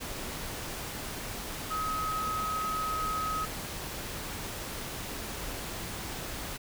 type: tone in noise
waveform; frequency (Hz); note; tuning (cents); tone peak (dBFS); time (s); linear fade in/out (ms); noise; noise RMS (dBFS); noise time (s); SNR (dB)
sine; 1271; D#6; +36; -30; 1.7-3.46; 20; pink; -38; 0-6.58; +5
effects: none